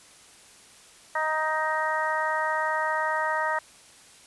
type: harmonic tone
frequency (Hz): 312.5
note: D#4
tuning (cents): +8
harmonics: 2 / 3 / 4 / 5 / 6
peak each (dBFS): -31 / -28 / -31 / -33 / -30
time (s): 1.15-3.59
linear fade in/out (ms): 5
effects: white hiss -52 dBFS RMS until 4.26 s + resampled to 24000 Hz